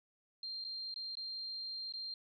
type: tone with dropouts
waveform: sine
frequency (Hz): 4182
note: C8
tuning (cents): -2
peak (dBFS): -40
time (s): 0.43-2.14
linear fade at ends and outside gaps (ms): 2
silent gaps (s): 0.642-0.648 / 0.942-0.96 / 1.153-1.17 / 1.924-1.937
effects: none